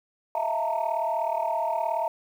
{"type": "tone cluster", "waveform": "sine", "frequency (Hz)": [643, 680, 894, 933], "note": ["E5", "F5", "A5", "A#5"], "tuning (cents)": [-43, -46, 27, 1], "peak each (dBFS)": -29, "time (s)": [0.35, 2.08], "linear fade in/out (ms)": 2, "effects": ["tanh soft clip ceiling -17 dBFS", "9-bit"]}